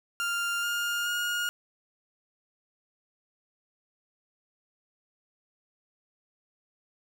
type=tone with pitch steps; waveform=30% pulse; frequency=1396.9 / 1413.1 / 1429.6 Hz; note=F6 / F6 / F6; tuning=0 / +20 / +40 cents; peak=-25 dBFS; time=0.2-1.49 s; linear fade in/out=0 ms; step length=430 ms; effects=none